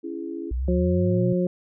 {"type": "chord", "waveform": "sine", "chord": "C# minor", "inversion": "none", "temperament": "equal with one note detuned", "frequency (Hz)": [277.2, 333.5, 415.3], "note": ["C#4", "E4", "G#4"], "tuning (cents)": [0, 20, 0], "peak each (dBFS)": [-35, -31, -37], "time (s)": [0.03, 0.52], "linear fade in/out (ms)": 20}
{"type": "exponential sweep", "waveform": "sine", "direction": "up", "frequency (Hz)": [58.27, 129.6], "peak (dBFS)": -23, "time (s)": [0.51, 1.33], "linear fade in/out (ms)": 5}
{"type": "harmonic tone", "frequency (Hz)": 179.7, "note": "F3", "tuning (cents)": 50, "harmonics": [1, 2, 3], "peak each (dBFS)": [-22, -25, -27], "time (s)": [0.68, 1.47], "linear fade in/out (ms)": 2}
{"effects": []}